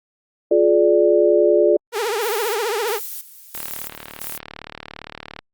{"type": "chord", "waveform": "sine", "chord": "D diminished", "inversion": "first", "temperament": "just", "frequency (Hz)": [352.4, 422.9, 587.3], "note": ["F4", "Ab4", "D5"], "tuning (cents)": [16, 31, 0], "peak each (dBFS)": -16, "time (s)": [0.51, 1.77], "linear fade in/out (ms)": 5}
{"type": "tone with vibrato", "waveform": "sawtooth", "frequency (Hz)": 440, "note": "A4", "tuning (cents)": 0, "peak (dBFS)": -16, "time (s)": [1.92, 3], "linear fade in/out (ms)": 50, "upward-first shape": "triangle", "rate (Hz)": 15, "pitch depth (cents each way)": 210}
{"type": "noise with tremolo", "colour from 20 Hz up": "violet", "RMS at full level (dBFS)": -30, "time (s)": [2.21, 4.38], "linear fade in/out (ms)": 5, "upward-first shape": "square", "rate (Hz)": 1.5, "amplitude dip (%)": 75}
{"type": "click train", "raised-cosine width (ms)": 0.3, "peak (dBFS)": -16, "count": 70, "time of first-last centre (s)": [3.55, 5.39], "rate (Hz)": 37.5}
{"effects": ["Opus 32 kbps"]}